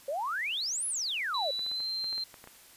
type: exponential two-way sweep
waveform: sine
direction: up then down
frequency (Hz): 525 to 11040 to 525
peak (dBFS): -30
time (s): 0.08-1.51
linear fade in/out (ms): 5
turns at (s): 0.87
type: tone with pitch glide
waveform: sine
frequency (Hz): 3951 to 4140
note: B7 to C8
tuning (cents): 0 to -19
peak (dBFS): -31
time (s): 1.34-2.24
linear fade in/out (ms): 5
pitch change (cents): +81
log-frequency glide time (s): 1.56-1.88
type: clicks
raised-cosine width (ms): 0.5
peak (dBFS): -33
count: 10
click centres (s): 1.593 / 1.664 / 1.715 / 1.803 / 2.043 / 2.128 / 2.18 / 2.342 / 2.441 / 2.474
effects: white hiss -55 dBFS RMS until 2.76 s + resampled to 32000 Hz